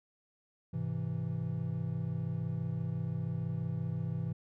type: chord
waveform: triangle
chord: Ab augmented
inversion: none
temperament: equal with one note detuned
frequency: 103.83 / 129.76 / 164.81 Hz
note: Ab2 / C3 / E3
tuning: 0 / -14 / 0 cents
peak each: -37 / -35 / -34 dBFS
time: 0.73-4.33 s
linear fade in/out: 10 ms
effects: none